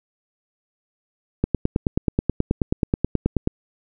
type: click train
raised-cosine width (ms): 3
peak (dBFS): -5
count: 20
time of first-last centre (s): 1.44-3.474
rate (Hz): 9.34
effects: none